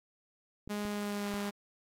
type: clicks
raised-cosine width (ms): 3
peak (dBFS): -31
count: 3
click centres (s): 0.676 / 0.852 / 1.34
type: tone with pitch glide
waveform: sawtooth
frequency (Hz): 207 to 203.2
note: G#3 to G#3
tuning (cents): -5 to -38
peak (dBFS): -30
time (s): 0.69-1.51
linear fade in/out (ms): 20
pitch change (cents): -33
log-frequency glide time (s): 0.88-1.31
effects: AAC 48 kbps